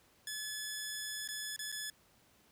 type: tone with dropouts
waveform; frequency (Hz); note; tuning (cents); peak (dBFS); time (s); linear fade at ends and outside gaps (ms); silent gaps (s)
10% pulse; 1716; A6; -44; -30; 0.27-1.9; 2; 1.277-1.287 / 1.563-1.591 / 1.718-1.724
effects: pink hiss -67 dBFS RMS until 2.51 s + high-pass 60 Hz 12 dB/octave